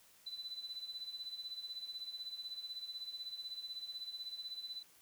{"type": "tone with tremolo", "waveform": "sine", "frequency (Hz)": 4000, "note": "B7", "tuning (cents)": 21, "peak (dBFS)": -40, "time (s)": [0.26, 4.83], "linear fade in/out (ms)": 10, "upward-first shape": "sine", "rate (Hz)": 16, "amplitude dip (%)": 70, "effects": ["white hiss -65 dBFS RMS until 5.01 s"]}